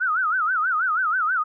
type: tone with vibrato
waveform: sine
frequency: 1377 Hz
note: F6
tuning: 25 cents flat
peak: -19 dBFS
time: 0-1.44 s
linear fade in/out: 20 ms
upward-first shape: sine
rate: 6.2 Hz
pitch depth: 200 cents each way
effects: none